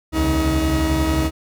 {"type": "tone cluster", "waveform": "40% pulse", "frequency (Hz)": [68.2, 79.4, 140.9, 317.8], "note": ["C#2", "D#2", "C#3", "D#4"], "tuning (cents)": [-28, 36, 29, 37], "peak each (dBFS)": [-20, -24, -28, -19], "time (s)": [0.12, 1.31], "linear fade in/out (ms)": 50, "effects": []}